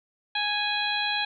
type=harmonic tone with a mistuned harmonic; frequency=830.6 Hz; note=G#5; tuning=in tune; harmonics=1 / 2 / 3 / 4 / 5; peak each=-31 / -31 / -31 / -31 / -31 dBFS; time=0.35-1.25 s; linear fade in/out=5 ms; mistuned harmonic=5; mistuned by=-54 cents; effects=none